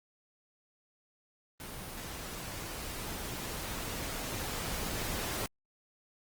pink noise with level ramp, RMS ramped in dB -43 to -35 dBFS, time 1.6-5.46 s, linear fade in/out 0 ms, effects Opus 24 kbps

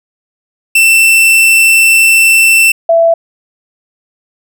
45% pulse / sine tone pair in turn, 2677 / 666.2 Hz, E7 / E5, +26 / +18 cents, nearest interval 2 octaves, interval 2408 cents, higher first, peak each -4 dBFS, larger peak neither, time 0.75-2.72 / 2.89-3.14 s, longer first, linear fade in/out 5 ms, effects none

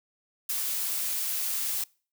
blue noise, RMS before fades -30 dBFS, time 0.49-1.84 s, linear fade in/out 5 ms, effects noise-tail reverb RT60 0.4 s tail -25 dB re dry

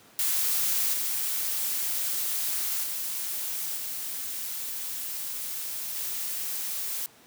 blue noise with level steps, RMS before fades -26 / -29 / -32 / -34 / -32 dBFS, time 0.19-7.06 s, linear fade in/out 0 ms, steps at 0.93 / 2.83 / 3.76 / 5.95 s, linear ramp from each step 10 ms, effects pink hiss -55 dBFS RMS until 7.26 s + high-pass 150 Hz 12 dB/octave

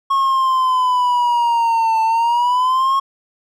triangle exponential two-way sweep, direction down then up, 1094 to 888 to 1094 Hz, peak -11 dBFS, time 0.1-3 s, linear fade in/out 10 ms, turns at 2.02 s, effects none

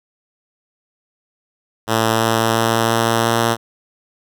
5% pulse tone with pitch steps, 112.2 / 113.05 / 113.9 / 114.76 / 115.62 Hz, A2 / A2 / A#2 / A#2 / A#2, +34 / +47 / -40 / -27 / -14 cents, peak -3 dBFS, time 1.87-3.57 s, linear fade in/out 50 ms, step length 340 ms, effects none

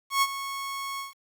sawtooth tone with ADSR envelope, 1100 Hz, C#6, 14 cents flat, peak -15 dBFS, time 0.1-1.14 s, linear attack 120 ms, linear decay 45 ms, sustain -13 dB, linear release 150 ms, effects 9-bit

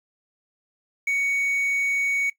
triangle tone with quantisation, 2234 Hz, C#7, 13 cents sharp, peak -19 dBFS, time 1.07-2.3 s, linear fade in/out 5 ms, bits 8, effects noise-tail reverb RT60 0.1 s tail -17 dB re dry

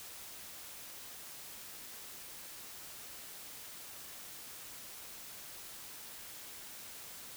silence, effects white hiss -49 dBFS RMS until 7.36 s

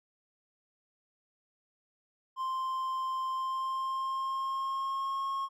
triangle tone with pitch glide, 1046.5 to 1085.9 Hz, C6 to C#6, 0 to -36 cents, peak -29 dBFS, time 2.36-5.49 s, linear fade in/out 50 ms, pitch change +64 cents, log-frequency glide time 3.3-5.26 s, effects none

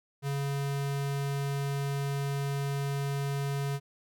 square tone, 140 Hz, C#3, 18 cents sharp, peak -30 dBFS, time 0.22-3.8 s, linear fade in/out 50 ms, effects none

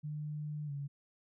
sine tone with pitch glide, 150.1 to 141.68 Hz, D3 to C#3, +38 to +38 cents, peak -37 dBFS, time 0.03-0.88 s, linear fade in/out 20 ms, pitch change -100 cents, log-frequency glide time 0.66-0.71 s, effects none

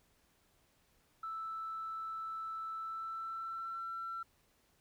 sine tone with pitch glide, 1318.5 to 1350.1 Hz, E6 to E6, 0 to +41 cents, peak -38 dBFS, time 1.23-4.23 s, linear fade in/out 5 ms, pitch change +41 cents, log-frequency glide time 2.75-3.88 s, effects tanh soft clip ceiling -34 dBFS + pink hiss -72 dBFS RMS until 4.8 s

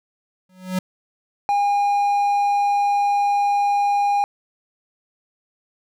square tone with exponential growth, 185 Hz, F#3, in tune, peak -18 dBFS, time 0.49-0.79 s, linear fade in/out 5 ms, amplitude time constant 65 ms
triangle tone, 812 Hz, G#5, 39 cents flat, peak -14 dBFS, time 1.49-4.24 s, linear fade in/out 0 ms
effects none

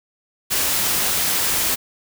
white noise, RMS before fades -20 dBFS, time 0.5-1.76 s, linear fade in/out 20 ms, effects none

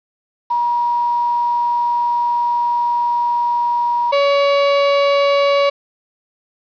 sine / 35% pulse tone pair in turn, 956 / 563.9 Hz, A#5 / C#5, +43 / +30 cents, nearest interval major sixth, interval 913 cents, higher first, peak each -14 / -10 dBFS, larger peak second, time 0.5-4.12 / 4.12-5.7 s, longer first, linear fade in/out 10 ms, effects resampled to 11025 Hz + 7-bit

